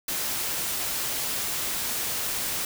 white noise, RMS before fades -29 dBFS, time 0.08-2.65 s, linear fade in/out 2 ms, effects none

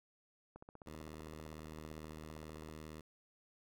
click train, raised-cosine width 1 ms, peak -38 dBFS, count 34, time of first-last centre 0.56-2.689 s, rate 15.5 Hz
10% pulse tone, 77.78 Hz, D#2, in tune, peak -40 dBFS, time 0.86-3.01 s, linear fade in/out 5 ms
effects none

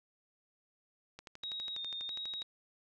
click train, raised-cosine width 0.2 ms, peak -30 dBFS, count 16, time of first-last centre 1.19-2.42 s, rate 12.2 Hz
sine tone with vibrato, 3729 Hz, A#7, in tune, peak -38 dBFS, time 1.43-2.43 s, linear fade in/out 5 ms, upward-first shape square, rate 1.5 Hz, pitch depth 31 cents each way
effects none

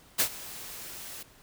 white noise with ADSR envelope, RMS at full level -23 dBFS, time 0.18-1.23 s, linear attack 21 ms, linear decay 83 ms, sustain -19 dB, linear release 6 ms, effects pink hiss -57 dBFS RMS until 1.42 s

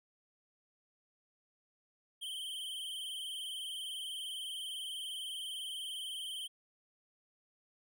square tone with vibrato, 3120 Hz, G7, 9 cents flat, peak -40 dBFS, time 2.21-6.48 s, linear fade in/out 20 ms, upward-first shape triangle, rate 20 Hz, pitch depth 83 cents each way, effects none

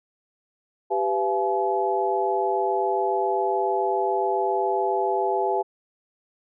sine tone cluster, 392.8 / 500 / 681 / 852 Hz, G4 / B4 / F5 / G#5, +4 / +21 / -44 / +44 cents, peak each -25 / -29 / -27 / -25 dBFS, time 0.9-5.63 s, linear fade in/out 20 ms, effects none

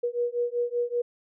sine beating tone pair, 478.7 / 483.9 Hz, A#4 / B4, +46 / -35 cents, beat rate 5.2 Hz, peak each -28 dBFS, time 0.03-1.02 s, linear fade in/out 10 ms, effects none

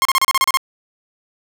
sawtooth tone bursts, 1069 Hz, C6, 37 cents sharp, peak -8 dBFS, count 9, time 0.02-0.572 s, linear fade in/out 0 ms, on 32 ms, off 33 ms, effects none

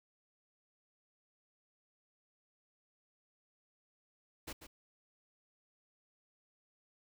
pink noise with echo, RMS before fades -44 dBFS, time 4.47-4.53 s, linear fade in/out 10 ms, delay 140 ms, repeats 1, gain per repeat -9 dB, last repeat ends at 4.67 s, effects none

